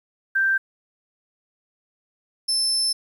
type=tone pair in turn; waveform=sine / 35% pulse; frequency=1570 / 5281 Hz; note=G6 / E8; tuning=+2 / +2 cents; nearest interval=octave + major sixth; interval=2100 cents; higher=second; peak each=-17 dBFS; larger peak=neither; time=0.35-0.58 / 2.48-2.93 s; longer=second; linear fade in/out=10 ms; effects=9-bit